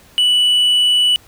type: tone with tanh clipping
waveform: triangle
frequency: 2960 Hz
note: F#7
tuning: in tune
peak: -11 dBFS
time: 0.18-1.16 s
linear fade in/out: 0 ms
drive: 7 dB
effects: pink hiss -47 dBFS RMS until 1.27 s